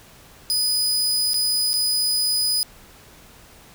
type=tone with dropouts; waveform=sawtooth; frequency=4978 Hz; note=D#8; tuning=in tune; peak=-16 dBFS; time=0.5-2.63 s; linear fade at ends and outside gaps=0 ms; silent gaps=1.334-1.342 / 1.732-1.739 s; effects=pink hiss -48 dBFS RMS until 3.74 s